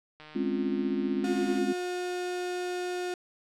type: click train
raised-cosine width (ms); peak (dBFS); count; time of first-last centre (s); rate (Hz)
0.3; -32; 213; 0.2-1.586; 153
type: chord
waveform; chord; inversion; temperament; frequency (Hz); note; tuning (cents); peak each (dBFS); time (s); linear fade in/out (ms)
sine; Db major seventh; second; equal; 207.7 / 261.6 / 277.2 / 349.2; Ab3 / C4 / Db4 / F4; 0 / 0 / 0 / 0; -32; 0.35-1.73; 10
type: tone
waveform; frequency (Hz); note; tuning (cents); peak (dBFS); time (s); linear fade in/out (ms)
35% pulse; 359.3; F4; +49; -29; 1.24-3.14; 2
effects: low-pass 9000 Hz 12 dB/octave